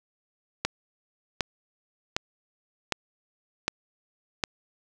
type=click train; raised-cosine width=0.2 ms; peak=-7 dBFS; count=6; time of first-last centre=0.65-4.438 s; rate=1.32 Hz; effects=none